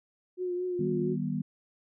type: tone with vibrato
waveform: sine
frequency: 360 Hz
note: F#4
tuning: 47 cents flat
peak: -29 dBFS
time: 0.37-1.17 s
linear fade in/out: 50 ms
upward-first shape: triangle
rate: 4.4 Hz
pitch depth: 35 cents each way
type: chord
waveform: sine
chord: Eb augmented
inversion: none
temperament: just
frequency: 155.56 / 194.45 / 243.1 Hz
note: Eb3 / G3 / B3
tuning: 0 / -14 / -27 cents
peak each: -33 dBFS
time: 0.79-1.42 s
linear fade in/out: 5 ms
effects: none